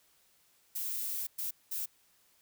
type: noise bursts at uneven times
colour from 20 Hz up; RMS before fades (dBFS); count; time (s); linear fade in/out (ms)
violet; -36; 3; 0.75-1.27 / 1.38-1.51 / 1.71-1.86; 10
effects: white hiss -68 dBFS RMS until 2.41 s